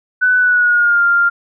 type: tone with pitch glide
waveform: sine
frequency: 1497 to 1396.8 Hz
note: F#6 to F6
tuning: +20 to 0 cents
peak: -9 dBFS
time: 0.21-1.3 s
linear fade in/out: 20 ms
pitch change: -120 cents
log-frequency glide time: 0.38-1.03 s
effects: none